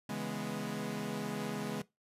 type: chord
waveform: sawtooth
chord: C# minor seventh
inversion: none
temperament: equal with one note detuned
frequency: 138.59 / 163.49 / 207.7 / 246.9 Hz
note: C#3 / E3 / G#3 / B3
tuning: 0 / -14 / 0 / 0 cents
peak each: -40 / -40 / -35 / -38 dBFS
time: 0.09-1.82 s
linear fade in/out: 5 ms
effects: noise-tail reverb RT60 0.2 s tail -20 dB re dry + resampled to 32000 Hz